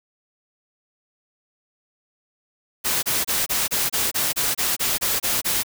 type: noise bursts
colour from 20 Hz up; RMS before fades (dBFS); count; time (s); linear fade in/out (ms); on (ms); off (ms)
white; -22; 13; 2.84-5.634; 20; 190; 27
effects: none